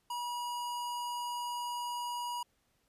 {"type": "tone", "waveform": "square", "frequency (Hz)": 965, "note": "B5", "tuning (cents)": -40, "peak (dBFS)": -36, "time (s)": [0.1, 2.43], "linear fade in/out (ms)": 5, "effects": ["pink hiss -75 dBFS RMS until 2.88 s", "resampled to 32000 Hz"]}